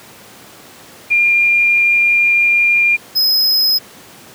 sine / square tone pair in turn, 2402 / 5090 Hz, D7 / D#8, +38 / +39 cents, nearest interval octave + minor second, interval 1301 cents, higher second, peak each -9 / -11 dBFS, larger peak first, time 1.1-2.97 / 3.15-3.79 s, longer first, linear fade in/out 20 ms, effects pink hiss -39 dBFS RMS until 4.34 s + high-pass 150 Hz 12 dB/octave

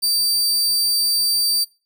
sawtooth tone, 4649 Hz, D8, 18 cents flat, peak -13 dBFS, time 0.02-1.65 s, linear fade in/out 20 ms, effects noise-tail reverb RT60 0.3 s tail -21 dB re dry

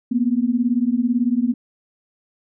sine beating tone pair, 233.1 / 251.1 Hz, A#3 / B3, 0 / +29 cents, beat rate 18 Hz, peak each -19 dBFS, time 0.11-1.54 s, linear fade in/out 10 ms, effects none

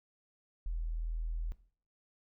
sine tone, 40.79 Hz, E1, 17 cents flat, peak -33 dBFS, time 0.66-1.52 s, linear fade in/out 0 ms, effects noise-tail reverb RT60 0.5 s tail -18 dB re dry

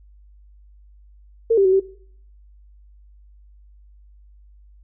sine tone with pitch steps, 455.5 / 392.8 / 375.8 / 385.1 Hz, A#4 / G4 / F#4 / G4, -40 / +4 / +27 / -31 cents, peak -12 dBFS, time 1.5-1.8 s, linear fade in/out 10 ms, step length 75 ms, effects noise-tail reverb RT60 0.6 s tail -19 dB re dry + added 50 Hz sine -46 dBFS peak until 4.83 s

